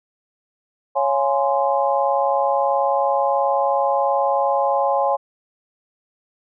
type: chord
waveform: sine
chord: Db major seventh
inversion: none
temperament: just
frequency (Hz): 554.4 / 693 / 831.5 / 1039.4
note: Db5 / F5 / Ab5 / C6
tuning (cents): 0 / -14 / +2 / -12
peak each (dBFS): -20 / -24 / -20 / -24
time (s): 0.95-5.17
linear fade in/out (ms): 20
effects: none